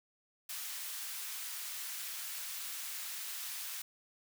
white high-pass noise, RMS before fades -42 dBFS, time 0.49-3.82 s, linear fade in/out 5 ms, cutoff 1300 Hz, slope 12 dB/octave, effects none

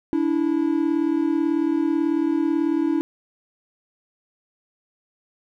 triangle tone pair together, 290 / 328.2 Hz, D4 / E4, -22 / -8 cents, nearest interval major second, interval 214 cents, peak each -20 / -19 dBFS, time 0.13-3.01 s, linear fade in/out 0 ms, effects none

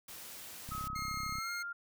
white noise, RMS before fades -48 dBFS, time 0.08-0.88 s, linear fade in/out 5 ms
click train, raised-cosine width 5 ms, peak -33 dBFS, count 24, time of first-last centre 0.69-1.385 s, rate 33.1 Hz
sine tone with pitch glide, 1275 to 1398.5 Hz, D#6 to F6, +42 to +2 cents, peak -38 dBFS, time 0.71-1.73 s, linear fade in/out 10 ms, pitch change +160 cents, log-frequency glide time 1.33-1.51 s
20% pulse tone, 2132 Hz, C7, 32 cents sharp, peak -35 dBFS, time 0.95-1.63 s, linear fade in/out 10 ms
effects none

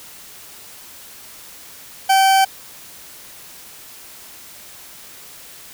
40% pulse tone, 772 Hz, G5, 27 cents flat, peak -10 dBFS, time 2.09-2.45 s, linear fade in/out 10 ms, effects white hiss -40 dBFS RMS until 5.73 s

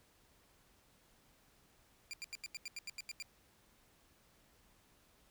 20% pulse tone bursts, 2385 Hz, D7, 26 cents sharp, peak -37 dBFS, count 11, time 2.11-3.224 s, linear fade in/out 0 ms, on 24 ms, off 85 ms, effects pink hiss -69 dBFS RMS until 5.3 s

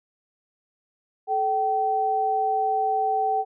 sine tone pair together, 433.4 / 770 Hz, A4 / G5, -26 / -31 cents, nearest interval minor seventh, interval 995 cents, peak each -28 / -21 dBFS, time 1.27-3.45 s, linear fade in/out 50 ms, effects none

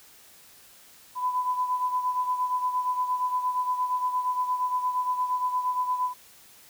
sine beating tone pair, 1000 / 1008.6 Hz, B5 / B5, +21 / +36 cents, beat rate 8.6 Hz, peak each -25 / -32 dBFS, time 1.15-6.14 s, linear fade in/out 50 ms, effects white hiss -53 dBFS RMS until 6.69 s

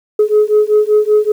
sine beating tone pair, 421 / 426.2 Hz, G#4 / G#4, +24 / +45 cents, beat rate 5.2 Hz, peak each -10 dBFS, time 0.19-1.32 s, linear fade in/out 5 ms, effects tanh soft clip ceiling -3 dBFS + 7-bit

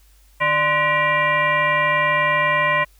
sine tone with frequency modulation, 1478 Hz, F#6, 2 cents flat, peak -15 dBFS, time 0.4-2.85 s, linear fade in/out 20 ms, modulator 442 Hz, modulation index 2.1, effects added 50 Hz sine -50 dBFS peak until 2.99 s + white hiss -58 dBFS RMS until 2.99 s

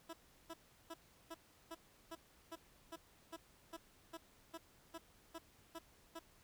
15% pulse tone bursts, 329.6 Hz, E4, in tune, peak -40 dBFS, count 16, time 0.09-6.194 s, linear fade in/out 10 ms, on 44 ms, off 360 ms, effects pink hiss -68 dBFS RMS until 6.43 s

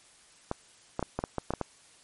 clicks, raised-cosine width 1 ms, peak -15 dBFS, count 9, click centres 0.514 / 0.994 / 1.027 / 1.19 / 1.239 / 1.383 / 1.506 / 1.537 / 1.613 s, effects white hiss -58 dBFS RMS until 2.03 s + MP3 48 kbps

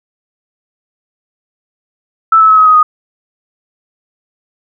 sine tone with pitch steps, 1318.5 / 1302.6 / 1286.9 / 1271.4 / 1256.1 / 1240.9 Hz, E6 / E6 / E6 / D#6 / D#6 / D#6, 0 / -21 / -42 / +37 / +16 / -5 cents, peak -3 dBFS, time 2.32-2.83 s, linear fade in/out 5 ms, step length 85 ms, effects none

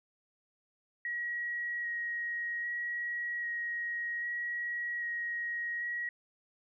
sine tone with vibrato, 1899 Hz, A#6, 32 cents sharp, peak -33 dBFS, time 1.05-6.09 s, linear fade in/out 2 ms, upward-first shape square, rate 0.63 Hz, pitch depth 9 cents each way, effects none

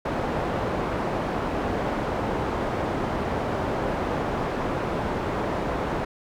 white low-pass noise, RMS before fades -27 dBFS, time 0.05-6.05 s, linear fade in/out 5 ms, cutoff 770 Hz, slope 12 dB/octave, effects none

